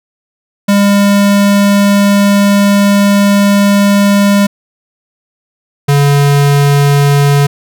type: tone pair in turn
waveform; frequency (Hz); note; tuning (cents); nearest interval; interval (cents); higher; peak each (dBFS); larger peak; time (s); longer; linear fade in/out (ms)
square; 201.4 / 142.41; G3 / C#3; +47 / +47; tritone; 600; first; -6; neither; 0.68-4.47 / 5.88-7.47; first; 10
effects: none